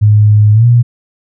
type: tone with pitch glide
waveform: sine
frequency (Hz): 105.5 to 119.8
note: G#2 to A#2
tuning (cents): +28 to +48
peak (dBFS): -3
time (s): 0.01-0.83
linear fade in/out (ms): 20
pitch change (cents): +220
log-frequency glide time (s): 0.53-0.66
effects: none